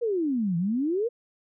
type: exponential two-way sweep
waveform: sine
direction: down then up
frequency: 493.9 to 163.9 to 493.9 Hz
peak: -23 dBFS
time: 0.01-1.09 s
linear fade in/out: 20 ms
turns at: 0.57 s
effects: none